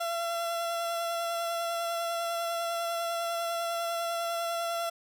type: tone with vibrato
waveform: 30% pulse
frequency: 678 Hz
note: E5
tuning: 49 cents sharp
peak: -27 dBFS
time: 0-4.9 s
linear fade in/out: 10 ms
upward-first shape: triangle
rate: 10 Hz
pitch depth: 16 cents each way
effects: none